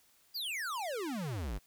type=exponential sweep; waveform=square; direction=down; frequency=4999 to 44 Hz; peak=-36 dBFS; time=0.34-1.59 s; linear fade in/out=20 ms; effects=white hiss -67 dBFS RMS until 1.66 s